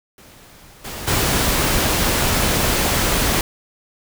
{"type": "noise with level steps", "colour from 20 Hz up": "pink", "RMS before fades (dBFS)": [-45, -30, -18], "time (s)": [0.18, 3.41], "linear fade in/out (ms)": 2, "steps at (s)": [0.84, 1.07], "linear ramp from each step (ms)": 10, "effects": []}